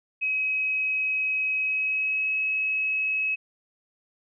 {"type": "tone with pitch glide", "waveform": "sine", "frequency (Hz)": [2545, 2567], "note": ["D#7", "E7"], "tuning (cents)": [39, -47], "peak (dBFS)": -23, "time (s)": [0.21, 3.36], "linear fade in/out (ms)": 20, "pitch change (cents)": 14, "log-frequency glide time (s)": [1.6, 2.34], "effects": []}